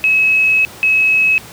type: tone pair in turn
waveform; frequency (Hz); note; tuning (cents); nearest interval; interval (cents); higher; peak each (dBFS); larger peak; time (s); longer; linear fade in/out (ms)
sine; 2570 / 2570; E7 / E7; -45 / -45; unison; 0; neither; -9; neither; 0.04-0.65 / 0.83-1.38; first; 0
effects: pink hiss -35 dBFS RMS until 1.52 s + high-pass 80 Hz 12 dB/octave